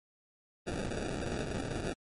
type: noise with sample-and-hold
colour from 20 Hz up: blue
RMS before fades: -36 dBFS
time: 0.66-1.94 s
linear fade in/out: 20 ms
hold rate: 1050 Hz
effects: MP3 48 kbps